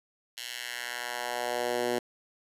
10% pulse tone with high-pass filter sweep, 121.7 Hz, B2, 25 cents flat, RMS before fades -33 dBFS, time 0.37-1.99 s, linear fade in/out 5 ms, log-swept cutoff 3100 to 310 Hz, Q 1.3, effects resampled to 32000 Hz

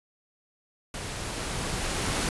pink noise with level ramp, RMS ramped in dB -36 to -27 dBFS, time 0.94-2.29 s, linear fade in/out 2 ms, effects resampled to 24000 Hz

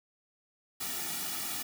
white noise with comb filter, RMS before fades -36 dBFS, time 0.8-1.63 s, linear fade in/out 10 ms, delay 1.9 ms, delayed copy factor -0.95, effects none

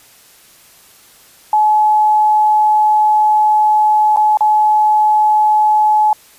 sine tone with dropouts, 853 Hz, G#5, 46 cents sharp, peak -8 dBFS, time 1.53-6.13 s, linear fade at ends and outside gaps 2 ms, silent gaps 4.162-4.171 / 4.372-4.407 s, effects white hiss -45 dBFS RMS until 6.38 s + resampled to 32000 Hz

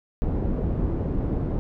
pink low-pass noise, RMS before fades -25 dBFS, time 0.22-1.59 s, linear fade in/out 0 ms, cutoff 390 Hz, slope 12 dB/octave, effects none

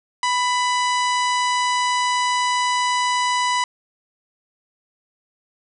harmonic tone with a mistuned harmonic, 988 Hz, B5, in tune, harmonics 1 / 2 / 3 / 4 / 5 / 6 / 7 / 8 / 9, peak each -19 / -25 / -29 / -31 / -33 / -35 / -36 / -37 / -38 dBFS, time 0.23-3.64 s, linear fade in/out 2 ms, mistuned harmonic 2, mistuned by +20 cents, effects none

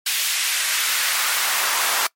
pink noise with high-pass filter sweep, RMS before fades -21 dBFS, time 0.06-2.07 s, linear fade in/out 5 ms, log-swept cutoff 2600 to 940 Hz, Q 1.1, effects noise-tail reverb RT60 0.1 s tail -23 dB re dry + MP3 64 kbps

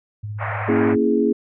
sine tone with tremolo, 105.1 Hz, G#2, 21 cents sharp, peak -25 dBFS, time 0.23-0.97 s, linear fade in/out 10 ms, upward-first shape sine, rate 16 Hz, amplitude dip 30%
pink band-pass noise, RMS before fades -27 dBFS, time 0.38-0.96 s, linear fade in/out 50 ms, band 550 to 2200 Hz, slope 48 dB/octave
sine chord, A# half-diminished seventh, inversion none, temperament equal, 233.1 / 277.2 / 329.6 / 415.3 Hz, A#3 / C#4 / E4 / G#4, 0 / 0 / 0 / 0 cents, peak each -20 / -22 / -22 / -19 dBFS, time 0.68-1.33 s, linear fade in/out 10 ms
effects none

